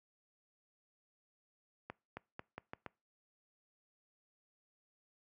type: accelerating click train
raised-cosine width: 0.5 ms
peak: -28 dBFS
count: 6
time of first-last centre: 1.9-2.863 s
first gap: 270 ms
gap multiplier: 0.83
effects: noise-tail reverb RT60 0.3 s tail -24 dB re dry + high-pass 80 Hz 12 dB/octave